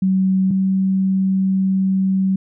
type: tone pair in turn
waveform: sine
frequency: 189.3 / 190.84 Hz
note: F#3 / G3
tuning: +40 / -46 cents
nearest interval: unison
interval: 14 cents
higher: second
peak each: -13 / -14 dBFS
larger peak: first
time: 0.02-0.51 / 0.51-2.36 s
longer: second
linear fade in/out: 5 ms
effects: none